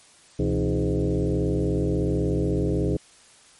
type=tone with frequency modulation; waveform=sine; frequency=123.9 Hz; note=B2; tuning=6 cents sharp; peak=-20 dBFS; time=0.39-2.97 s; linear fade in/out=5 ms; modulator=96.4 Hz; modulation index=3.7; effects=white hiss -53 dBFS RMS until 3.59 s + MP3 48 kbps